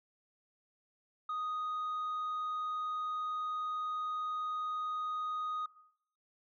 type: tone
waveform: sine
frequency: 1244.5 Hz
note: D#6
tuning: in tune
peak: -32 dBFS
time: 1.29-5.66 s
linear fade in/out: 5 ms
effects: noise-tail reverb RT60 0.7 s tail -19 dB re dry + tanh soft clip ceiling -33 dBFS